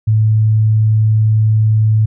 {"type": "tone", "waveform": "sine", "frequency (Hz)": 108.9, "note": "A2", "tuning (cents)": -17, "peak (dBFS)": -8, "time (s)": [0.07, 2.06], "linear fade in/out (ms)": 10, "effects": []}